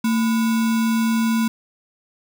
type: tone with sample-and-hold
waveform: sine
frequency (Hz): 226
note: A3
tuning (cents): +47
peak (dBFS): -16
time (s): 0.04-1.48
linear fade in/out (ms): 5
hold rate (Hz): 1225
effects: none